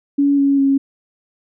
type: tone with pitch steps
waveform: sine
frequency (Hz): 282.6 / 278.4 / 274.2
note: C#4 / C#4 / C#4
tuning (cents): +34 / +8 / -19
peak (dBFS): -11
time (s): 0.18-0.78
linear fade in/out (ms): 10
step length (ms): 200
effects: none